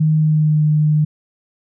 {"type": "tone with pitch glide", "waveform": "sine", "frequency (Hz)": [155.56, 152.09], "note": ["D#3", "D#3"], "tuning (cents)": [0, -39], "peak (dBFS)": -11, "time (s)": [0, 1.05], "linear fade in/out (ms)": 10, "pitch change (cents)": -39, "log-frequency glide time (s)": [0.15, 0.63], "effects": []}